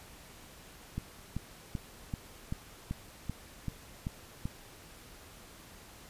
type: click train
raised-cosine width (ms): 5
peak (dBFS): -22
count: 10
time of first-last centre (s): 0.98-4.455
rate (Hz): 2.59
effects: pink hiss -53 dBFS RMS until 6.09 s + resampled to 32000 Hz